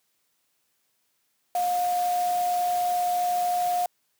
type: tone in noise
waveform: sine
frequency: 713 Hz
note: F5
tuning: 36 cents sharp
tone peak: -22 dBFS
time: 1.55-3.86 s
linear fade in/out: 2 ms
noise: white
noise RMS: -38 dBFS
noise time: 1.55-3.86 s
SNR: +13 dB
effects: white hiss -72 dBFS RMS until 4.19 s + high-pass 100 Hz 12 dB/octave